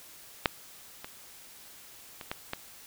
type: clicks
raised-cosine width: 0.3 ms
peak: -6 / -23 / -24 / -16 / -16 dBFS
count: 5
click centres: 0.458 / 1.045 / 2.212 / 2.315 / 2.534 s
effects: white hiss -51 dBFS RMS until 2.86 s